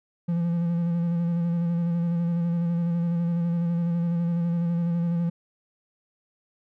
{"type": "tone with vibrato", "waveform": "triangle", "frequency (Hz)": 170.5, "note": "F3", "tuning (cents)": -41, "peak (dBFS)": -20, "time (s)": [0.28, 5.3], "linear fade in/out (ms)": 10, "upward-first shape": "square", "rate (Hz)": 12, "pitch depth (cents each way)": 22, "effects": []}